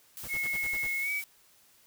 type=noise; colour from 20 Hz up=blue; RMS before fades=-42 dBFS; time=0.17-1.24 s; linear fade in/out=0 ms
type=noise bursts; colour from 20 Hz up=pink; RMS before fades=-44 dBFS; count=7; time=0.23-0.873 s; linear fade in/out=10 ms; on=49 ms; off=50 ms
type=tone with pitch glide; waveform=sine; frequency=2175 to 2278 Hz; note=C#7 to C#7; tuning=-33 to +47 cents; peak=-29 dBFS; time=0.28-1.23 s; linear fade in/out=50 ms; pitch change=+80 cents; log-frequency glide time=1.01-1.11 s
effects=white hiss -62 dBFS RMS until 1.86 s